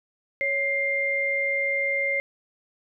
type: tone pair together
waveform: sine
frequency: 554.3 / 2100 Hz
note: C#5 / C7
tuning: 0 / +6 cents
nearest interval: octave + major seventh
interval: 2306 cents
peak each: -29 / -23 dBFS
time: 0.41-2.2 s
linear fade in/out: 0 ms
effects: none